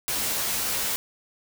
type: noise with comb filter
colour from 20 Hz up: white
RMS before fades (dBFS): -27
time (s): 0.08-0.96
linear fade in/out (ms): 0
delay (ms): 12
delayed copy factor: -1
effects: none